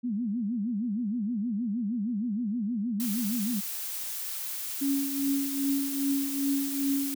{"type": "tone with vibrato", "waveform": "sine", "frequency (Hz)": 221.8, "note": "A3", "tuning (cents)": 14, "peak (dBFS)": -27, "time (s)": [0.03, 3.61], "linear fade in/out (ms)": 20, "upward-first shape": "sine", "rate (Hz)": 6.4, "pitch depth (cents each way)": 210}
{"type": "noise", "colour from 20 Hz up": "blue", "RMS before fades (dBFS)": -35, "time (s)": [3, 7.14], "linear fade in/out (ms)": 0}
{"type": "tone with tremolo", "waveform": "sine", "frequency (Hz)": 277.2, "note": "C#4", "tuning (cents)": 0, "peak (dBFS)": -23, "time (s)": [4.81, 7.15], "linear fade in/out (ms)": 10, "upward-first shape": "triangle", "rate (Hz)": 2.5, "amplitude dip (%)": 70}
{"effects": []}